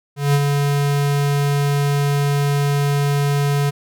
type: tone with ADSR envelope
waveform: square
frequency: 142.7 Hz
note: D3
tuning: 49 cents flat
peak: -12 dBFS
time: 0.16-3.71 s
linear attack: 180 ms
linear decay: 47 ms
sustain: -4 dB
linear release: 21 ms
effects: none